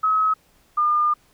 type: tone pair in turn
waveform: sine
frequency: 1280 / 1208.2 Hz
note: D#6 / D6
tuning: +49 / +49 cents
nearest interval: minor second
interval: 100 cents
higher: first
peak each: -16 dBFS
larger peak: neither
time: 0.03-0.34 / 0.77-1.14 s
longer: second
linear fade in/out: 10 ms
effects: pink hiss -59 dBFS RMS until 1.33 s